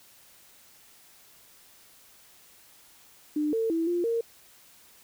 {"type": "tone with pitch steps", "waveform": "sine", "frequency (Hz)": [300.1, 450, 328.8, 348.7, 461.8], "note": ["D4", "A4", "E4", "F4", "A#4"], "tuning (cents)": [38, 39, -4, -3, -16], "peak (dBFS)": -24, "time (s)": [3.36, 4.21], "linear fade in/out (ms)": 5, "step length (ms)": 170, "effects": ["white hiss -56 dBFS RMS until 5.03 s"]}